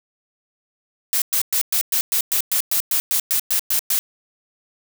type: noise bursts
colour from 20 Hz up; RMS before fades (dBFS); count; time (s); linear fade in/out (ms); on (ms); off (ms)
blue; -19; 15; 1.13-3.99; 0; 88; 110
effects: none